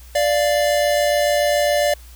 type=tone pair together; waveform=square; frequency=587.3 / 694.4 Hz; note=D5 / F5; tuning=0 / -10 cents; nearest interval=minor third; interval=290 cents; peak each=-17 / -22 dBFS; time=0.15-1.94 s; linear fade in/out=5 ms; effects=added 60 Hz sine -39 dBFS peak until 2.15 s + white hiss -48 dBFS RMS until 2.15 s